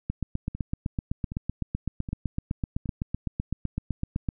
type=two click trains; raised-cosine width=5 ms; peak=-22 / -15 dBFS; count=4 / 34; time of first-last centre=0.55-2.858 / 0.1-4.288 s; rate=1.3 / 7.88 Hz; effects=none